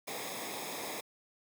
pink noise with comb filter, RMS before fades -40 dBFS, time 0.07-1.01 s, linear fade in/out 10 ms, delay 0.68 ms, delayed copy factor -0.65, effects high-pass 200 Hz 12 dB/octave

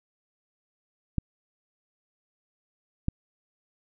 clicks, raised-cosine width 5 ms, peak -13 dBFS, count 2, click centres 1.183 / 3.084 s, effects none

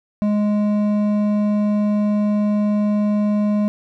sine tone with hard clipping, 208.3 Hz, G#3, 5 cents sharp, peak -17 dBFS, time 0.22-3.68 s, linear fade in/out 0 ms, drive 8 dB, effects none

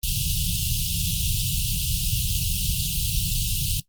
pink band-stop noise, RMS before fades -24 dBFS, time 0.03-3.8 s, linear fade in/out 5 ms, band 180 to 2700 Hz, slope 96 dB/octave, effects noise-tail reverb RT60 0.1 s tail -17 dB re dry + Opus 32 kbps

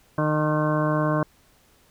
harmonic tone with a mistuned harmonic, 152.8 Hz, D#3, 31 cents flat, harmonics 1 / 2 / 3 / 4 / 5 / 6 / 7 / 8 / 9 / 10, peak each -24 / -26 / -33 / -26 / -39 / -37 / -28 / -38 / -38 / -34 dBFS, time 0.18-1.23 s, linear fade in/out 2 ms, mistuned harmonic 8, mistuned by -24 cents, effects pink hiss -59 dBFS RMS until 1.9 s

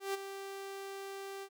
sawtooth tone with ADSR envelope, 392 Hz, G4, in tune, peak -28 dBFS, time 0-1.49 s, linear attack 140 ms, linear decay 20 ms, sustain -10 dB, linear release 62 ms, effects none

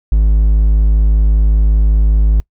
triangle tone, 52.6 Hz, G#1, 23 cents sharp, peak -5 dBFS, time 0.12-2.4 s, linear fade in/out 0 ms, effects noise-tail reverb RT60 0.1 s tail -25 dB re dry

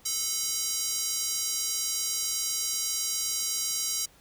square tone with high-pass filter, 436.1 Hz, A4, 15 cents flat, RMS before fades -30 dBFS, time 0.05-4.06 s, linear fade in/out 10 ms, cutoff 5800 Hz, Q 1.9, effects pink hiss -58 dBFS RMS until 4.2 s

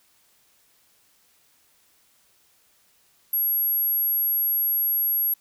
sine tone, 11520 Hz, F#9, 47 cents flat, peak -19 dBFS, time 3.33-5.34 s, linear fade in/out 5 ms, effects tanh soft clip ceiling -16 dBFS + white hiss -62 dBFS RMS until 5.4 s

